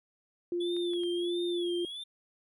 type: tone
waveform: sine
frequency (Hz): 349.2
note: F4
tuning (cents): 0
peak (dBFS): -29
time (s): 0.52-1.85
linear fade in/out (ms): 2
type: tone with vibrato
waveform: triangle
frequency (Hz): 3398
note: G#7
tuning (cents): +39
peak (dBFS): -37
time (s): 0.6-2.04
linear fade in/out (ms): 10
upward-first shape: sine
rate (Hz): 1.5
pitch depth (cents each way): 120
type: clicks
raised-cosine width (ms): 0.3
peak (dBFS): -36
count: 3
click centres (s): 0.766 / 0.935 / 1.035
effects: none